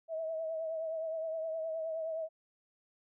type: tone with vibrato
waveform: sine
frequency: 644 Hz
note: E5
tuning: 41 cents flat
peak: -34 dBFS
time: 0.08-2.29 s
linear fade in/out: 50 ms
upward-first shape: triangle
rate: 9.6 Hz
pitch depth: 47 cents each way
effects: none